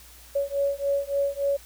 sine beating tone pair, 559 / 562.5 Hz, C#5 / C#5, +14 / +25 cents, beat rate 3.5 Hz, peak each -26 dBFS, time 0.35-1.57 s, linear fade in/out 10 ms, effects added 60 Hz sine -51 dBFS peak until 1.65 s + white hiss -50 dBFS RMS until 1.65 s

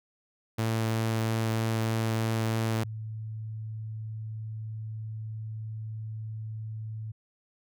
sawtooth / sine tone pair in turn, 112.1 / 109.6 Hz, A2 / A2, +33 / -6 cents, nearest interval unison, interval 39 cents, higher first, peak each -22 / -34 dBFS, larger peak first, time 0.58-2.84 / 2.84-7.12 s, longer second, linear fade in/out 10 ms, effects none

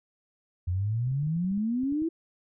sine exponential sweep, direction up, 85.9 to 336.7 Hz, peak -25 dBFS, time 0.67-2.09 s, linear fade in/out 10 ms
clicks, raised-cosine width 5 ms, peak -35 dBFS, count 11, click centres 1.074 / 1.116 / 1.231 / 1.27 / 1.365 / 1.446 / 1.514 / 1.577 / 1.835 / 1.924 / 2.021 s
effects none

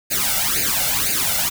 white noise with flanger, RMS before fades -20 dBFS, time 0.1-1.5 s, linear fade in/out 20 ms, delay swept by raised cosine 0.44 to 1.44 ms, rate 2 Hz, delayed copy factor +0.9, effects none

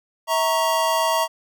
square chord, A# diminished, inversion second, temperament equal with one note detuned, 647.6 / 932.3 / 1108.7 Hz, E5 / A#5 / C#6, -31 / 0 / 0 cents, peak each -23 / -22 / -26 dBFS, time 0.27-1.28 s, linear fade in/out 50 ms, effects none

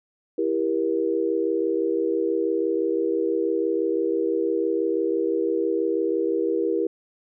sine chord, E diminished, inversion none, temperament just, 329.6 / 395.6 / 474.7 Hz, E4 / G4 / Bb4, 0 / +16 / +31 cents, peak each -25 dBFS, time 0.38-6.87 s, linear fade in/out 5 ms, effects none

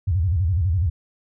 sine tone with vibrato, 87.31 Hz, F2, in tune, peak -17 dBFS, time 0.07-0.9 s, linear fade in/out 10 ms, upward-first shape square, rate 12 Hz, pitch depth 190 cents each way, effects none

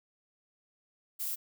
violet noise, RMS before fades -35 dBFS, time 1.19-1.36 s, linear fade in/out 20 ms, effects none

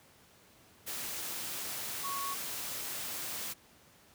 sine tone in noise, 1108.7 Hz, C#6, in tune, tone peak -36 dBFS, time 2.03-2.35 s, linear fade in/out 20 ms, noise white, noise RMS -39 dBFS, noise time 0.86-3.54 s, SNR 0 dB, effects pink hiss -61 dBFS RMS until 4.14 s + high-pass 80 Hz 12 dB/octave

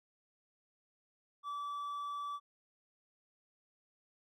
sine tone with hard clipping, 1155 Hz, D6, 29 cents flat, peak -39 dBFS, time 1.43-2.4 s, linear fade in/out 50 ms, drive 3 dB, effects none

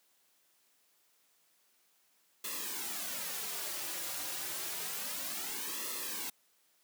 white noise with flanger, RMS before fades -39 dBFS, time 2.44-6.3 s, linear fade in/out 5 ms, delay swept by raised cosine 1.3 to 4.6 ms, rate 0.29 Hz, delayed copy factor -0.8, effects white hiss -71 dBFS RMS until 6.83 s + high-pass 200 Hz 12 dB/octave

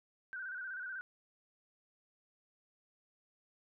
sine tone with vibrato, 1512 Hz, F#6, 37 cents sharp, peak -40 dBFS, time 0.33-1.01 s, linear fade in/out 0 ms, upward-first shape square, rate 16 Hz, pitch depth 55 cents each way, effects none

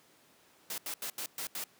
white noise bursts at uneven times, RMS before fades -38 dBFS, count 6, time 0.7-0.78 / 0.86-0.94 / 1.02-1.1 / 1.18-1.26 / 1.38-1.47 / 1.55-1.64 s, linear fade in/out 2 ms, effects pink hiss -63 dBFS RMS until 1.79 s + high-pass 200 Hz 12 dB/octave

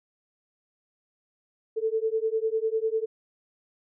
sine beating tone pair, 438.6 / 448.6 Hz, A4 / A4, -6 / +34 cents, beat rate 10 Hz, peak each -27 dBFS, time 1.76-3.06 s, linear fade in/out 20 ms, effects none

